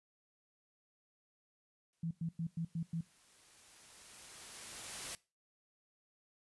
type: noise with exponential growth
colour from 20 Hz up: white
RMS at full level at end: -42 dBFS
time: 1.93-5.15 s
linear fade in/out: 0 ms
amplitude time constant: 700 ms
type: tone bursts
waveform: sine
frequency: 165.6 Hz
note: E3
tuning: 8 cents sharp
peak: -35 dBFS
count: 6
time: 2.03-3.01 s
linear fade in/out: 5 ms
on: 80 ms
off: 100 ms
effects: noise-tail reverb RT60 0.3 s tail -21 dB re dry + resampled to 24000 Hz